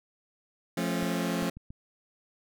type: chord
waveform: sawtooth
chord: F augmented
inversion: none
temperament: just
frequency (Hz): 174.61 / 218.3 / 272.8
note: F3 / A3 / C#4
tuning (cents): 0 / -13 / -28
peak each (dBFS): -27 / -29 / -29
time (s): 0.77-1.5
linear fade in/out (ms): 5
type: clicks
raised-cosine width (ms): 5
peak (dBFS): -31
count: 4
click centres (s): 1.029 / 1.426 / 1.57 / 1.705
effects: none